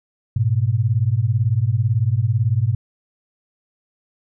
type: beating tone pair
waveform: sine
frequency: 103.83 / 121.83 Hz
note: G#2 / B2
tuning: 0 / -23 cents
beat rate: 18 Hz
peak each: -18 dBFS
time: 0.36-2.75 s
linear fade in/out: 5 ms
effects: none